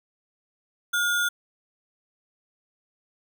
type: tone with sample-and-hold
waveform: sine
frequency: 1428 Hz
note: F6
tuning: 38 cents sharp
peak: -21 dBFS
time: 0.93-1.29 s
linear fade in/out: 10 ms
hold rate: 4900 Hz
effects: none